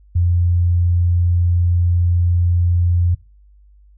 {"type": "tone", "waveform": "sine", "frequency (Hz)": 87.31, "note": "F2", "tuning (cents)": 0, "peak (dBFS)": -12, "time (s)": [0.15, 3.15], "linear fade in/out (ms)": 10, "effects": ["noise-tail reverb RT60 0.3 s tail -20 dB re dry", "added 50 Hz sine -45 dBFS peak until 3.97 s"]}